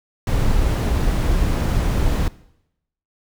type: noise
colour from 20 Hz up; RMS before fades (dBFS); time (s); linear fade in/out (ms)
brown; -18; 0.27-2.28; 2
effects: noise-tail reverb RT60 0.8 s tail -19 dB re dry